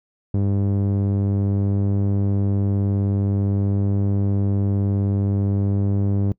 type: tone with low-pass filter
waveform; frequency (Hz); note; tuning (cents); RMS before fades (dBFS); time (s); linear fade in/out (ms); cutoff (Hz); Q
sawtooth; 99.5; G2; +26; -20; 0.34-6.32; 0; 350; 0.76
effects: noise-tail reverb RT60 0.1 s tail -23 dB re dry